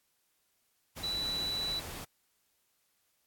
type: tone in noise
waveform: sine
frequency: 3957 Hz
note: B7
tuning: 3 cents sharp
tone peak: -32 dBFS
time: 1.03-1.8 s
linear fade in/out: 10 ms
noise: pink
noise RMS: -43 dBFS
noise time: 0.96-2.05 s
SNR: +8 dB
effects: white hiss -75 dBFS RMS until 3.26 s + AAC 64 kbps